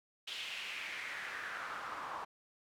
pink noise with band-pass filter sweep, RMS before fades -43 dBFS, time 0.27-2.25 s, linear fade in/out 10 ms, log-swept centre 3200 to 1000 Hz, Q 3.2, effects none

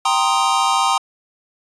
square chord, C minor seventh, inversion second, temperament equal, 784 / 932.3 / 1046.5 / 1244.5 Hz, G5 / Bb5 / C6 / Eb6, 0 / 0 / 0 / 0 cents, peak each -21 dBFS, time 0.05-0.98 s, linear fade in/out 5 ms, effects resampled to 22050 Hz

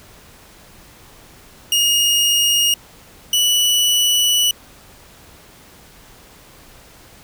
sawtooth tone pair in turn, 2858 / 2954 Hz, F7 / F#7, +39 / -3 cents, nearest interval minor second, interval 58 cents, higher second, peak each -10 dBFS, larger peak neither, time 1.72-2.74 / 3.33-4.51 s, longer second, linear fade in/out 2 ms, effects pink hiss -45 dBFS RMS until 7.23 s

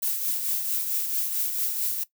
violet noise with tremolo, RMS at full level -25 dBFS, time 0.02-2.04 s, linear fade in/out 10 ms, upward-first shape triangle, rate 4.5 Hz, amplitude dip 50%, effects noise-tail reverb RT60 0.1 s tail -17 dB re dry

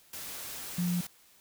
sine tone in noise, 176.1 Hz, F3, 15 cents sharp, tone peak -27 dBFS, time 0.78-1.01 s, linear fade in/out 5 ms, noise white, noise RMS -41 dBFS, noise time 0.13-1.07 s, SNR +11 dB, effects white hiss -61 dBFS RMS until 1.4 s

